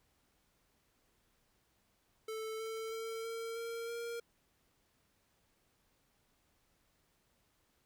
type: tone with pitch steps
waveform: square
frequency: 440 / 445.4 / 450.8 / 456.3 / 461.9 / 467.5 Hz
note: A4 / A4 / A4 / A#4 / A#4 / A#4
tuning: 0 / +21 / +42 / -37 / -16 / +5 cents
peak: -40 dBFS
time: 2.28-4.2 s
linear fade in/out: 5 ms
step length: 320 ms
effects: pink hiss -75 dBFS RMS until 7.85 s